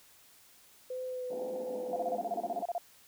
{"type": "tone with vibrato", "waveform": "sine", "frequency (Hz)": 506, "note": "B4", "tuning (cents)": 42, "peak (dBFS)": -35, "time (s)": [0.9, 2.17], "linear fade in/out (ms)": 5, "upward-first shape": "sine", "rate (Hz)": 1.9, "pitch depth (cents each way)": 17}
{"type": "band-pass noise", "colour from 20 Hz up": "pink", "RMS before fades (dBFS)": -44, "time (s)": [1.3, 2.63], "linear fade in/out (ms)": 5, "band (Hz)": [190, 870], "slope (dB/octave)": 96}
{"type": "tone bursts", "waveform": "sine", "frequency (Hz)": 696, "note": "F5", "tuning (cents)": -6, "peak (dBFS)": -30, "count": 14, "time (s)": [1.93, 2.781], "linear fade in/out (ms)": 2, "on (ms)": 32, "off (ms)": 31}
{"effects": ["white hiss -60 dBFS RMS until 3.07 s"]}